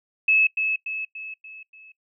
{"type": "tone with echo", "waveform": "sine", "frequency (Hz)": 2595, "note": "E7", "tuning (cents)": -28, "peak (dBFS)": -15, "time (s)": [0.28, 0.47], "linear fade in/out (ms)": 5, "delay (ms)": 290, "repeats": 5, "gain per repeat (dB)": -6, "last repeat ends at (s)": 1.92, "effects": ["noise-tail reverb RT60 0.1 s tail -19 dB re dry"]}